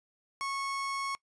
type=tone; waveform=30% pulse; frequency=1099 Hz; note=C#6; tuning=15 cents flat; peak=-30 dBFS; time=0.41-1.15 s; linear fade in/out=0 ms; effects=noise-tail reverb RT60 0.1 s tail -22 dB re dry + resampled to 22050 Hz